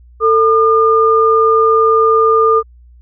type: tone pair together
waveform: sine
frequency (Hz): 446.4 / 1209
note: A4 / D6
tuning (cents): +25 / +50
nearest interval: octave + perfect fourth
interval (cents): 1725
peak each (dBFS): -10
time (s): 0.2-2.63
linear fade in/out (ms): 50
effects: added 60 Hz sine -39 dBFS peak until 3.01 s